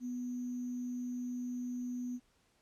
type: tone with sample-and-hold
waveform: sine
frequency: 246.9 Hz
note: B3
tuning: in tune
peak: -36 dBFS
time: 0-2.2 s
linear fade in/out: 50 ms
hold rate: 6300 Hz
effects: pink hiss -72 dBFS RMS until 2.61 s + low-pass 10000 Hz 12 dB/octave